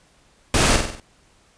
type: noise with echo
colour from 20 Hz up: pink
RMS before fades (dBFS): -17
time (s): 0.54-0.76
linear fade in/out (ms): 2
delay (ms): 48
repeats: 5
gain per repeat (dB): -5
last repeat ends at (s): 1
effects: pink hiss -57 dBFS RMS until 1.57 s + resampled to 22050 Hz